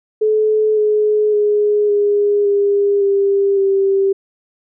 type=tone with pitch steps; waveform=sine; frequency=430.6 / 423.7 / 416.9 / 410.2 / 403.6 / 397.1 / 390.8 Hz; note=A4 / G#4 / G#4 / G#4 / G#4 / G4 / G4; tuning=-37 / +35 / +7 / -21 / -49 / +22 / -5 cents; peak=-11 dBFS; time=0.21-4.13 s; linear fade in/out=10 ms; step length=560 ms; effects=none